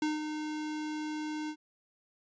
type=tone with ADSR envelope; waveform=square; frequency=305.7 Hz; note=D#4; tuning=30 cents flat; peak=-28 dBFS; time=0.02-1.56 s; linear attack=3 ms; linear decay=170 ms; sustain=-7 dB; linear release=68 ms; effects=resampled to 16000 Hz